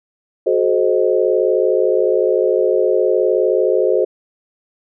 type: chord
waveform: sine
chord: F# diminished seventh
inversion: none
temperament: equal with one note detuned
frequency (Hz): 370 / 429.5 / 523.3 / 622.3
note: F#4 / A4 / C5 / Eb5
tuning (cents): 0 / -42 / 0 / 0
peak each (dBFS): -17 / -17 / -17 / -21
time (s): 0.46-4.05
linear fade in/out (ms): 10
effects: none